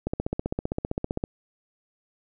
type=click train; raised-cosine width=2 ms; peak=-13 dBFS; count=19; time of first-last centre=0.07-1.239 s; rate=15.4 Hz; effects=none